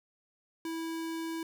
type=tone; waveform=square; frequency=327.4 Hz; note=E4; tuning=12 cents flat; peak=-35 dBFS; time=0.65-1.43 s; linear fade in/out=2 ms; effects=none